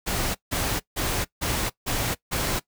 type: noise bursts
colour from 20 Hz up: pink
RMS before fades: -26 dBFS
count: 6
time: 0.06-2.6 s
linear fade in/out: 20 ms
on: 290 ms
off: 160 ms
effects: noise-tail reverb RT60 0.1 s tail -20 dB re dry